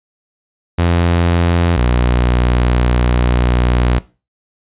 sawtooth tone pair in turn, 86 / 60.81 Hz, F2 / B1, -26 / -26 cents, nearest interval tritone, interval 600 cents, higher first, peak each -7 dBFS, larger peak neither, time 0.78-1.77 / 1.77-3.99 s, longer second, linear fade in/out 10 ms, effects noise-tail reverb RT60 0.3 s tail -18 dB re dry + resampled to 8000 Hz

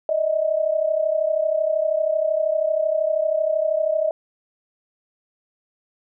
sine tone pair together, 605 / 637.8 Hz, D#5 / D#5, -49 / +43 cents, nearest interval minor second, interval 92 cents, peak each -22 / -20 dBFS, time 0.09-4.11 s, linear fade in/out 2 ms, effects none

